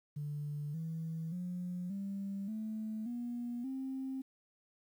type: tone with pitch steps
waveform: sine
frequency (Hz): 147 / 162.17 / 178.9 / 197.36 / 217.7 / 240.2 / 265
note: D3 / E3 / F3 / G3 / A3 / B3 / C4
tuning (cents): +2 / -28 / +42 / +12 / -18 / -48 / +22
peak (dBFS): -36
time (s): 0.16-4.22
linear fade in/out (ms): 10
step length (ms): 580
effects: tanh soft clip ceiling -32 dBFS + 11-bit